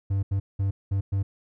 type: tone bursts at uneven times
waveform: triangle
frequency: 98 Hz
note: G2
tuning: in tune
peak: -20 dBFS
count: 5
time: 0.1-0.23 / 0.31-0.4 / 0.59-0.71 / 0.91-1.01 / 1.12-1.23 s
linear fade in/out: 10 ms
effects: none